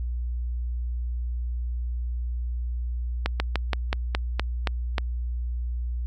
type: slowing click train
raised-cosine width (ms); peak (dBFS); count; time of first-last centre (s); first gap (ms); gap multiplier
0.3; -8; 9; 3.26-4.982; 140; 1.12
effects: added 60 Hz sine -26 dBFS peak until 6.06 s